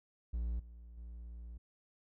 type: tone with level steps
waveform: triangle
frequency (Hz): 58.27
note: A#1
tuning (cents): 0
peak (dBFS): -32 / -48 / -43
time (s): 0.33-1.58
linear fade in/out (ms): 10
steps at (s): 0.59 / 0.97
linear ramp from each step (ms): 10
effects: none